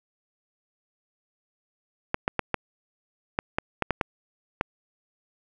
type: clicks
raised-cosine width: 0.5 ms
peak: -8 dBFS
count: 10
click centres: 2.144 / 2.279 / 2.393 / 2.543 / 3.389 / 3.585 / 3.823 / 3.907 / 4.012 / 4.611 s
effects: none